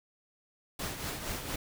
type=noise with tremolo; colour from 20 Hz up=pink; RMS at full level=-35 dBFS; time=0.79-1.56 s; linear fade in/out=5 ms; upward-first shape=triangle; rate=4.3 Hz; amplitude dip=60%; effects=none